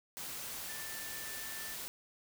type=tone in noise; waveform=sine; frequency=1771 Hz; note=A6; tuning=11 cents sharp; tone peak=-48 dBFS; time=0.69-1.74 s; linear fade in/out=0 ms; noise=white; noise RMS=-43 dBFS; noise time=0.17-1.88 s; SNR=-8 dB; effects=none